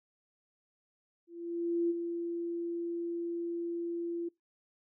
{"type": "tone with ADSR envelope", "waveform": "sine", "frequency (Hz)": 341, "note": "F4", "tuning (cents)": -41, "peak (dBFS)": -26, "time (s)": [1.27, 4.29], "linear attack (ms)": 630, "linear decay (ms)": 27, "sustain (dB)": -7, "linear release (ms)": 10, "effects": ["noise-tail reverb RT60 0.2 s tail -25 dB re dry"]}